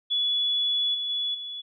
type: tone with level steps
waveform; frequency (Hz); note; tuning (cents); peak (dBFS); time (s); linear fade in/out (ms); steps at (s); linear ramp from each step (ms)
sine; 3412; G#7; +46; -22 / -27 / -25 / -33; 0.1-1.62; 20; 0.94 / 1.09 / 1.34; 10
effects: none